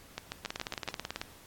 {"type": "two click trains", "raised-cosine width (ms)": 0.2, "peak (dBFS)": [-17, -18], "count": [15, 6], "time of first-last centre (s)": [[0.45, 1.215], [0.18, 0.877]], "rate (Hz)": [18.3, 7.17], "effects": ["pink hiss -55 dBFS RMS until 1.46 s", "AAC 64 kbps"]}